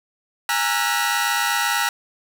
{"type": "tone cluster", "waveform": "sawtooth", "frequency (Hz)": [819, 924, 1342, 1460, 1936], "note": ["G#5", "A#5", "E6", "F#6", "B6"], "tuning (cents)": [-24, -16, 31, -24, -35], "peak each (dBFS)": -22, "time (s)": [0.49, 1.89], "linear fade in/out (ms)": 2, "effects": []}